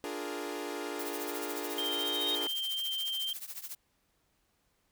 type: chord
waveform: sawtooth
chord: Bb dominant seventh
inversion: first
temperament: equal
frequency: 293.7 / 349.2 / 415.3 / 466.2 Hz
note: D4 / F4 / Ab4 / Bb4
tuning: 0 / 0 / 0 / 0 cents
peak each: -37 / -38 / -37 / -39 dBFS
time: 0.04-2.47 s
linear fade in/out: 0 ms
type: noise with tremolo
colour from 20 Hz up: blue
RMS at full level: -39 dBFS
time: 0.99-3.75 s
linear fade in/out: 5 ms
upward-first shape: triangle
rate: 14 Hz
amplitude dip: 90%
type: tone with exponential growth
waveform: sine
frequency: 3729 Hz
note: A#7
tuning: in tune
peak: -29 dBFS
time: 1.47-2.35 s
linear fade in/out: 0 ms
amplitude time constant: 190 ms
type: tone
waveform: sine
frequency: 3148 Hz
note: G7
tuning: 7 cents sharp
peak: -32 dBFS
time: 1.78-3.33 s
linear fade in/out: 2 ms
effects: pink hiss -74 dBFS RMS until 4.91 s